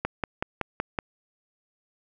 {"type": "click train", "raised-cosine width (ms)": 0.5, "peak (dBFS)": -11, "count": 6, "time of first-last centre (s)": [0.05, 0.988], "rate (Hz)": 5.33, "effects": []}